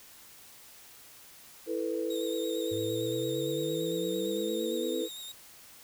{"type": "chord", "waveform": "sine", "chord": "E suspended fourth", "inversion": "none", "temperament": "equal", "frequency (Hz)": [329.6, 440, 493.9], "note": ["E4", "A4", "B4"], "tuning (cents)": [0, 0, 0], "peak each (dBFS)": -34, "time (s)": [1.66, 5.09], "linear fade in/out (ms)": 50}
{"type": "tone with vibrato", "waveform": "sawtooth", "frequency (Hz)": 3729, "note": "A#7", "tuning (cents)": 0, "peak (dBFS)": -38, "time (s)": [2.1, 5.32], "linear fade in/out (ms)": 5, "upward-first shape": "square", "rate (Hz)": 8.8, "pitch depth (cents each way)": 31}
{"type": "exponential sweep", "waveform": "sine", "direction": "up", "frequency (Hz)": [103.83, 266.4], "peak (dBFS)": -38, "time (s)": [2.71, 5.03], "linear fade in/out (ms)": 10}
{"effects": ["white hiss -53 dBFS RMS until 5.83 s"]}